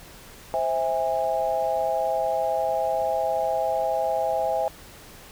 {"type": "chord", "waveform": "sine", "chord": "C augmented", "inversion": "none", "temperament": "just", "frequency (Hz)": [523.3, 654.1, 817.6], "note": ["C5", "E5", "G#5"], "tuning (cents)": [0, -14, -27], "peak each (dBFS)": [-28, -25, -26], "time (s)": [0.54, 4.68], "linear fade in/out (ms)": 0, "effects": ["pink hiss -46 dBFS RMS until 5.31 s"]}